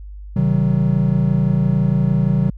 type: chord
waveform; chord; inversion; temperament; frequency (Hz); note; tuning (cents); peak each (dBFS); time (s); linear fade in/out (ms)
triangle; C diminished; none; just; 130.81 / 156.98 / 188.37; C3 / Eb3 / Gb3; 0 / +16 / +31; -16; 0.36-2.5; 5
effects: added 50 Hz sine -31 dBFS peak until 2.57 s